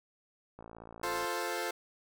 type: click train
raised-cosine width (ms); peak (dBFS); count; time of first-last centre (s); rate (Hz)
1; -34; 38; 0.59-1.245; 56.5
type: chord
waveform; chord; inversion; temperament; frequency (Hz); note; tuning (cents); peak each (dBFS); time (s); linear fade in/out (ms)
15% pulse; F major; none; equal; 349.2 / 440 / 523.3; F4 / A4 / C5; 0 / 0 / 0; -31; 1.03-1.71; 5
effects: none